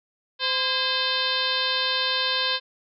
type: harmonic tone with a mistuned harmonic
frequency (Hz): 516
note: C5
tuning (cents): -24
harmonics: 1 / 2 / 3 / 4 / 5 / 6 / 7 / 8 / 9 / 10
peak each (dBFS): -34 / -31 / -30 / -38 / -32 / -29 / -28 / -29 / -34 / -38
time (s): 0.39-2.6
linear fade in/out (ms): 50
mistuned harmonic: 3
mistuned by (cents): +75
effects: none